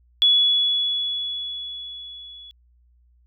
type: tone with level ramp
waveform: sine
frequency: 3394 Hz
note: G#7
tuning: 37 cents sharp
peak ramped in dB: -12 to -40 dBFS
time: 0.22-2.51 s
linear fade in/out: 0 ms
effects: added 60 Hz sine -55 dBFS peak until 3.26 s